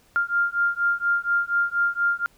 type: beating tone pair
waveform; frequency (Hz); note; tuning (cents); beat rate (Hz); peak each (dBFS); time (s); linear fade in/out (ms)
sine; 1396.9 / 1401.1; F6 / F6; 0 / +5; 4.2; -23; 0.16-2.26; 0
effects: pink hiss -59 dBFS RMS until 2.37 s